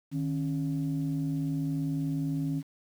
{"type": "tone pair together", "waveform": "sine", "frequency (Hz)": [153.95, 274.3], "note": ["D#3", "C#4"], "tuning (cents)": [-18, -18], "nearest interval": "minor seventh", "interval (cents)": 1000, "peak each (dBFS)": [-29, -30], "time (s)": [0.11, 2.63], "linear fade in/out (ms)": 50, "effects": ["tanh soft clip ceiling -22 dBFS", "9-bit"]}